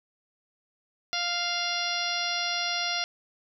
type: harmonic tone with a mistuned harmonic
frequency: 698.5 Hz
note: F5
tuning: in tune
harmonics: 1 / 2 / 3 / 4 / 5 / 6 / 7 / 8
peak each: -35 / -35 / -35 / -35 / -35 / -35 / -35 / -35 dBFS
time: 1.13-3.04 s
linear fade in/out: 0 ms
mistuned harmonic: 5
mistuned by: -19 cents
effects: none